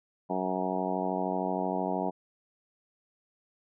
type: harmonic tone with a mistuned harmonic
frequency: 93 Hz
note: F#2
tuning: 9 cents sharp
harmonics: 2 / 3 / 4 / 5 / 6 / 7 / 8 / 9 / 10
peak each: -35 / -36 / -37 / -38 / -41 / -35 / -36 / -37 / -39 dBFS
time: 0.29-2.11 s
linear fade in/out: 20 ms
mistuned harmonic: 10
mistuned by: +27 cents
effects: none